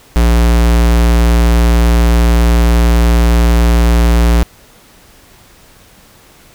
square tone, 58.3 Hz, A#1, 1 cent sharp, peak -7 dBFS, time 0.16-4.43 s, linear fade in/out 0 ms, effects pink hiss -43 dBFS RMS until 6.54 s

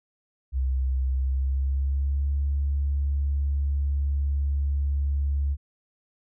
sine tone with pitch glide, 65.41 to 70.51 Hz, C2 to C#2, 0 to +30 cents, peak -21 dBFS, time 0.52-5.57 s, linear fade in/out 50 ms, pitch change +130 cents, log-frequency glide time 1.1-2.31 s, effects tanh soft clip ceiling -17 dBFS

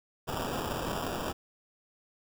violet noise with sample-and-hold, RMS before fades -34 dBFS, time 0.27-1.33 s, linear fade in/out 20 ms, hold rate 2100 Hz, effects none

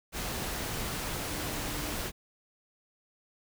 sine tone in noise, 298.3 Hz, D4, 27 cents sharp, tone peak -43 dBFS, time 1.25-1.99 s, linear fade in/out 50 ms, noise pink, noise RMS -35 dBFS, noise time 0.12-2.12 s, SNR -11 dB, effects none

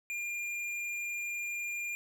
sine tone with hard clipping, 2404 Hz, D7, 40 cents sharp, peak -36 dBFS, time 0.1-1.95 s, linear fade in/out 0 ms, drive 10 dB, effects none

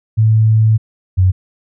sine tone pair in turn, 110 / 92.82 Hz, A2 / F#2, 0 / +6 cents, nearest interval minor third, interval 294 cents, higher first, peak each -7 dBFS, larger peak neither, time 0.17-0.78 / 1.17-1.32 s, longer first, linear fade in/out 20 ms, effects none

